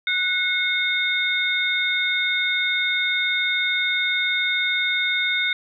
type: tone cluster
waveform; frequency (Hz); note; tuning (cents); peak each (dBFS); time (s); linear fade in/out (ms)
sine; 1480 / 2167 / 3653; F#6 / C#7 / A#7; 0 / -40 / -36; -26 / -22 / -24; 0.07-5.53; 2
effects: none